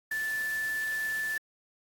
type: tone in noise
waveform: sine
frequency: 1752 Hz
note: A6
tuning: 8 cents flat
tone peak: -29 dBFS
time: 0.11-1.38 s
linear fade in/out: 5 ms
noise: white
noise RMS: -44 dBFS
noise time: 0.11-1.38 s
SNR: +12 dB
effects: AAC 64 kbps